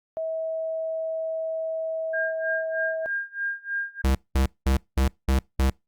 sine tone, 645 Hz, E5, 38 cents flat, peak -26 dBFS, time 0.17-3.06 s, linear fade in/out 0 ms
sine tone with tremolo, 1609 Hz, G6, 45 cents sharp, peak -24 dBFS, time 2.13-4.02 s, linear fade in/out 10 ms, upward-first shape sine, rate 3.2 Hz, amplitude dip 95%
square tone bursts, 66.4 Hz, C2, 26 cents sharp, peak -19 dBFS, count 6, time 4.04-5.7 s, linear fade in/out 5 ms, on 110 ms, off 200 ms
effects noise-tail reverb RT60 0.2 s tail -25 dB re dry + Opus 48 kbps

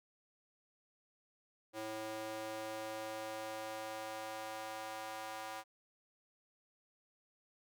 square tone with high-pass filter sweep, 109.4 Hz, A2, 9 cents flat, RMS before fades -44 dBFS, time 1.73-5.64 s, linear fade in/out 50 ms, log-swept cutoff 440 to 800 Hz, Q 1.8, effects none

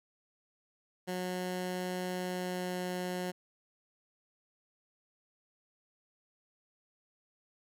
15% pulse tone with pitch glide, 182.1 to 181.05 Hz, F#3 to F#3, -27 to -37 cents, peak -28 dBFS, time 1.07-3.32 s, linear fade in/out 20 ms, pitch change -10 cents, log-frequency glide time 2.12-2.75 s, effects none

